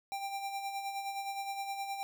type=tone with tremolo; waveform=square; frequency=790 Hz; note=G5; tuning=13 cents sharp; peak=-35 dBFS; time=0.12-2.03 s; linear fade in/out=0 ms; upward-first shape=sine; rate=9.6 Hz; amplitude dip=50%; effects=none